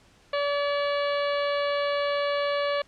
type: harmonic tone with a mistuned harmonic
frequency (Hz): 573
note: D5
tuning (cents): -43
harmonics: 1 / 2 / 3 / 4 / 5 / 6 / 7 / 8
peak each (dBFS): -25 / -31 / -35 / -37 / -39 / -41 / -42 / -43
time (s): 0.33-2.82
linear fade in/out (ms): 5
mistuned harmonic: 8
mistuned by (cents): -65
effects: pink hiss -58 dBFS RMS until 2.87 s + low-pass 7000 Hz 12 dB/octave